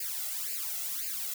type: noise with flanger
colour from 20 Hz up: blue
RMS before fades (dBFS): -35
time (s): 0-1.34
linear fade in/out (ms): 5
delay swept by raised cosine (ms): 0.42 to 1.52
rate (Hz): 1.9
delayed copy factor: +0.95
effects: none